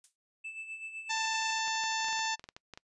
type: noise with exponential decay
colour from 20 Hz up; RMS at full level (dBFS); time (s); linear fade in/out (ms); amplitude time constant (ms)
violet; -46; 0.04-0.16; 2; 25
type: tone with tremolo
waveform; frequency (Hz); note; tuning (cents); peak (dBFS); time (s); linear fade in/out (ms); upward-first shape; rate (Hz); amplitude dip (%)
triangle; 2636; E7; -1; -36; 0.44-1.59; 10; sine; 7.9; 60
type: harmonic tone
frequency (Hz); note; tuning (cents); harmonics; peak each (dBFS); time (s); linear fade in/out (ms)
888; A5; +16; 1 / 2 / 3 / 4 / 5 / 6 / 7 / 8; -34 / -37 / -39 / -40 / -41 / -42 / -42 / -43; 1.09-2.36; 20
type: clicks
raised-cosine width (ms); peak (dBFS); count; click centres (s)
0.2; -28; 12; 1.681 / 1.838 / 2.045 / 2.084 / 2.128 / 2.192 / 2.395 / 2.441 / 2.489 / 2.565 / 2.737 / 2.775
effects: noise-tail reverb RT60 0.1 s tail -26 dB re dry + resampled to 22050 Hz